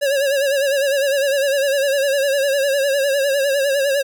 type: tone with vibrato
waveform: square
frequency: 554.4 Hz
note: C#5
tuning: in tune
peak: -16 dBFS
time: 0.01-4.03 s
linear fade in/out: 20 ms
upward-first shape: sine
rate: 9.9 Hz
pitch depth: 70 cents each way
effects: none